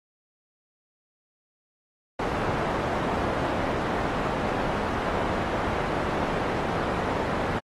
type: low-pass noise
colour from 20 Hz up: white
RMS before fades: -28 dBFS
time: 2.19-7.59 s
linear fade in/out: 5 ms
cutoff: 920 Hz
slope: 12 dB/octave
effects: AAC 32 kbps